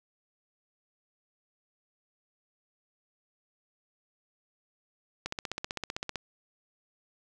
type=click train; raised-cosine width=0.2 ms; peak=-16 dBFS; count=15; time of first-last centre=5.26-6.157 s; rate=15.6 Hz; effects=none